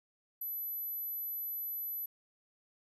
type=tone; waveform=sine; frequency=11980 Hz; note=F#9; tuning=20 cents sharp; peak=-36 dBFS; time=0.41-2.06 s; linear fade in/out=5 ms; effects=none